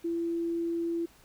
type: tone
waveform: sine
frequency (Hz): 336.8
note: E4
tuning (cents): +37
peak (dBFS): -28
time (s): 0.04-1.06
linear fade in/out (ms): 10
effects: pink hiss -59 dBFS RMS until 1.24 s